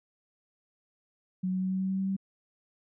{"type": "tone with pitch steps", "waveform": "sine", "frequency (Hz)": [185, 186.18, 187.37, 188.56, 189.76, 190.97, 192.19, 193.41], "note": ["F#3", "F#3", "F#3", "F#3", "F#3", "G3", "G3", "G3"], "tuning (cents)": [0, 11, 22, 33, 44, -45, -34, -23], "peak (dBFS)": -27, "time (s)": [1.43, 2.166], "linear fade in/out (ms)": 10, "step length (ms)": 92, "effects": []}